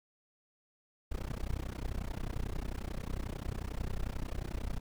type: noise with amplitude modulation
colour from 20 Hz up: brown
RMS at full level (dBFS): -33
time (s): 1.11-4.8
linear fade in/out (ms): 10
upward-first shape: sine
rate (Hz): 31.2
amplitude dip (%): 100
effects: none